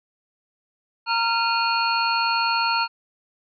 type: tone cluster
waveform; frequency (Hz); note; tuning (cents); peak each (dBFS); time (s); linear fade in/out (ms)
sine; 925 / 1380 / 2475 / 2771 / 4330; A#5 / F6 / D#7 / F7 / C#8; -14 / -21 / -10 / -14 / -41; -23 / -24 / -30 / -30 / -26; 1.06-2.88; 50
effects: none